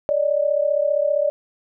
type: tone pair together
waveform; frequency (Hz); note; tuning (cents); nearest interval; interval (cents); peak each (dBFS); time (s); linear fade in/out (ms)
sine; 571.8 / 607; D5 / D#5; -46 / -43; minor second; 103; -19 / -20; 0.09-1.3; 0
effects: none